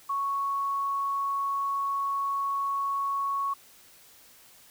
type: tone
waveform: sine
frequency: 1109 Hz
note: C#6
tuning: in tune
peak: -26 dBFS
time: 0.09-3.54 s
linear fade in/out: 10 ms
effects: white hiss -55 dBFS RMS until 4.7 s